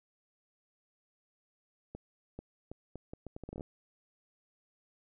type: accelerating click train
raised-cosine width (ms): 2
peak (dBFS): -29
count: 14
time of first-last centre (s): 1.95-3.609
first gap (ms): 440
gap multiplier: 0.74
effects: none